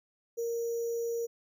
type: tone with sample-and-hold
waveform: sine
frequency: 466.2 Hz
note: A#4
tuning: in tune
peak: -30 dBFS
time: 0.37-1.27 s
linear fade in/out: 20 ms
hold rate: 6300 Hz
effects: none